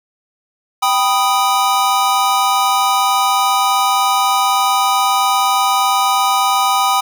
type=chord; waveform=square; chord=G augmented; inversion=none; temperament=equal; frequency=784 / 987.8 / 1244.5 Hz; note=G5 / B5 / D#6; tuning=0 / 0 / 0 cents; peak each=-17 / -18 / -17 dBFS; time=0.82-7.01 s; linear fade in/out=10 ms; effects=none